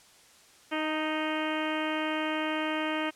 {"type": "harmonic tone with a mistuned harmonic", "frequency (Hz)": 311.1, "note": "D#4", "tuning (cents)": 0, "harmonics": [1, 2, 3, 4, 5, 6, 7, 8, 9, 10], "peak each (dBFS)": [-32, -35, -37, -38, -39, -40, -40, -41, -42, -42], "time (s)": [0.71, 3.11], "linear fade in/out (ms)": 20, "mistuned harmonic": 3, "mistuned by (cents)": -16, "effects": ["white hiss -57 dBFS RMS until 3.15 s", "low-pass 9000 Hz 12 dB/octave"]}